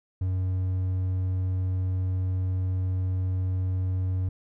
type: tone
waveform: triangle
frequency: 92.8 Hz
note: F#2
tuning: 6 cents sharp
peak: -22 dBFS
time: 0.21-4.29 s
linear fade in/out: 5 ms
effects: none